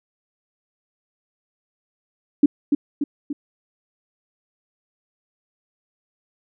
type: tone with echo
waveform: sine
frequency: 288.3 Hz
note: D4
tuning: 32 cents flat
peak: -8 dBFS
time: 2.43-2.46 s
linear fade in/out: 5 ms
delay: 290 ms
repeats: 3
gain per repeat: -5 dB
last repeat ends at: 3.33 s
effects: none